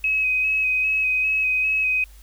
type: tone with vibrato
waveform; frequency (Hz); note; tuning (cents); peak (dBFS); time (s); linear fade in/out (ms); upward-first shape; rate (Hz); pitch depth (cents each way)
sine; 2540; D#7; +35; -18; 0.04-2.04; 2; square; 2.5; 17
effects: added 50 Hz sine -43 dBFS peak until 2.22 s + white hiss -54 dBFS RMS until 2.22 s